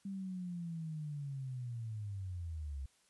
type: linear sweep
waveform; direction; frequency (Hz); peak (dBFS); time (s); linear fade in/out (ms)
sine; down; 198 to 65.41; -39; 0.05-2.86; 5
effects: white hiss -71 dBFS RMS until 3.09 s + resampled to 24000 Hz